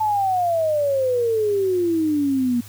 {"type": "exponential sweep", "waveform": "sine", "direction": "down", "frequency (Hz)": [880, 235.5], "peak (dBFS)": -17, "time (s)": [0, 2.61], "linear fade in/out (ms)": 10, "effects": ["added 102 Hz sine -40 dBFS peak until 2.68 s", "white hiss -45 dBFS RMS until 2.68 s"]}